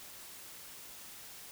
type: silence
effects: white hiss -50 dBFS RMS until 1.51 s